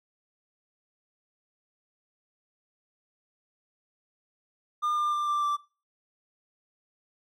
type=tone with pitch steps; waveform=triangle; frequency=1207 / 1198 / 1189 / 1180.1 / 1171.3 Hz; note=D6 / D6 / D6 / D6 / D6; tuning=+47 / +34 / +21 / +8 / -5 cents; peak=-23 dBFS; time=4.82-5.57 s; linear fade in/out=20 ms; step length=150 ms; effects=noise-tail reverb RT60 0.3 s tail -18 dB re dry + AAC 64 kbps